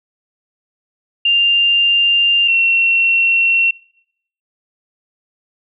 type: tone pair in turn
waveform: sine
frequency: 2794 / 2722 Hz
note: F7 / F7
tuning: 0 / -45 cents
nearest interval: unison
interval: 45 cents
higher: first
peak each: -10 dBFS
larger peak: neither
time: 1.25-2.48 / 2.48-3.71 s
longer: neither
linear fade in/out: 5 ms
effects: noise-tail reverb RT60 0.7 s tail -22 dB re dry